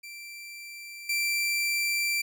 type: tone with level steps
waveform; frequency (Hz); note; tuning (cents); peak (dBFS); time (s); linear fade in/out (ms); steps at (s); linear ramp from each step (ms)
sawtooth; 2349; D7; 0; -37 / -22; 0.03-2.22; 10; 1.09; 5
effects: none